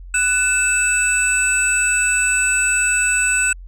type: tone cluster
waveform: sine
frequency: 1481 / 2626 / 7940 Hz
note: F#6 / E7 / B8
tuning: +1 / -7 / +8 cents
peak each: -18 dBFS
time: 0.14-3.53 s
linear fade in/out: 5 ms
effects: tanh soft clip ceiling -8 dBFS + added 44 Hz sine -33 dBFS peak until 3.67 s